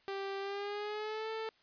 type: tone with pitch glide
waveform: sawtooth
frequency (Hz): 392.3 to 442.9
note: G4 to A4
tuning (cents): +1 to +11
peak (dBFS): -33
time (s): 0.08-1.49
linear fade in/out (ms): 0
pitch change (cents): +210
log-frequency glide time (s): 0.39-1.3
effects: white hiss -68 dBFS RMS until 1.62 s + resampled to 11025 Hz